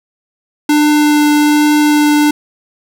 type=tone with vibrato; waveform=square; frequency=297.7 Hz; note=D4; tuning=24 cents sharp; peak=-8 dBFS; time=0.69-2.31 s; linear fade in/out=5 ms; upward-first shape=triangle; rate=1.2 Hz; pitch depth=8 cents each way; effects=none